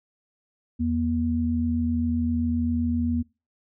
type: tone pair together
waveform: sine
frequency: 82.41 / 239.6 Hz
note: E2 / A#3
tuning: 0 / +48 cents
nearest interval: octave + tritone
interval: 1848 cents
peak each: -27 / -23 dBFS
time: 0.79-3.23 s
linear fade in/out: 20 ms
effects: noise-tail reverb RT60 0.3 s tail -24 dB re dry